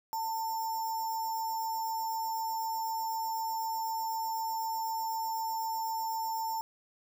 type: tone with sample-and-hold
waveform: sine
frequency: 896 Hz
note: A5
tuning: 31 cents sharp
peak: -31 dBFS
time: 0.13-6.61 s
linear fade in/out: 0 ms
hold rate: 6300 Hz
effects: none